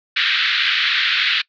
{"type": "band-pass noise", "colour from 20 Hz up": "white", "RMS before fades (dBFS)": -18, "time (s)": [0.16, 1.42], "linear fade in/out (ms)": 10, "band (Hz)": [1400, 4000], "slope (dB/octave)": 48, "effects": ["noise-tail reverb RT60 0.1 s tail -23 dB re dry"]}